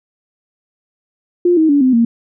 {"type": "tone with pitch steps", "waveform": "sine", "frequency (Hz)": [352, 317.2, 285.9, 257.7, 232.2], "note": ["F4", "D#4", "D4", "C4", "A#3"], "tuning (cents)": [14, 33, -46, -26, -7], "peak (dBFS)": -8, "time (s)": [1.45, 2.05], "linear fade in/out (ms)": 5, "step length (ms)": 120, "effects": []}